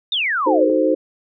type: exponential sweep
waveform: sine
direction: down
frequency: 3783 to 392 Hz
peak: -17 dBFS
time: 0.12-0.7 s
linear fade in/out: 2 ms
type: chord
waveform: sine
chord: D# diminished seventh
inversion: none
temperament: equal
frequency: 311.1 / 370 / 440 / 523.3 Hz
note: D#4 / F#4 / A4 / C5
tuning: 0 / 0 / 0 / 0 cents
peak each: -18 / -22 / -22 / -17 dBFS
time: 0.46-0.95 s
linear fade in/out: 10 ms
effects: none